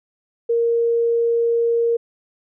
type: tone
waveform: sine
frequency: 466.2 Hz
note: A#4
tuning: in tune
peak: -15 dBFS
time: 0.49-1.97 s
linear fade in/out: 10 ms
effects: none